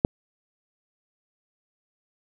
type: click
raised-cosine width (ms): 2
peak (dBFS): -3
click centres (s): 0.049
effects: none